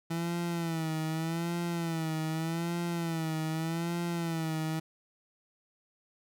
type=tone with vibrato; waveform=30% pulse; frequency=164.81 Hz; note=E3; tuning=in tune; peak=-28 dBFS; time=0.1-4.8 s; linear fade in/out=10 ms; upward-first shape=sine; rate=0.83 Hz; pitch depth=75 cents each way; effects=none